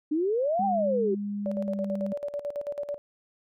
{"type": "exponential two-way sweep", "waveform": "sine", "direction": "up then down", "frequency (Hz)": [291.1, 804, 371.6], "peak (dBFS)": -23, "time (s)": [0.11, 1.15], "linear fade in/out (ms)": 10, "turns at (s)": 0.65}
{"type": "tone with pitch glide", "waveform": "sine", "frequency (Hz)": [204, 200.4], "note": ["G#3", "G3"], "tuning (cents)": [-31, 38], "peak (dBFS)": -29, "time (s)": [0.59, 2.13], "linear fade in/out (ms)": 5, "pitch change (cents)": -31, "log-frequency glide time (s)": [1.62, 1.78]}
{"type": "tone with tremolo", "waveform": "sine", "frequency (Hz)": 578, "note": "D5", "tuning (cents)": -28, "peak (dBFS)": -28, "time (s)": [1.46, 2.98], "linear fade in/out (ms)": 0, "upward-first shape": "square", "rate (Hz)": 9.1, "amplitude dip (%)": 75}
{"effects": []}